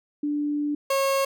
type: tone pair in turn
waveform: sine / 30% pulse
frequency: 293.7 / 544.9 Hz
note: D4 / C#5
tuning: 0 / -30 cents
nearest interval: major seventh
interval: 1070 cents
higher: second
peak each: -23 / -18 dBFS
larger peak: second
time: 0.23-0.75 / 0.9-1.25 s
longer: first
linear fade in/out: 5 ms
effects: none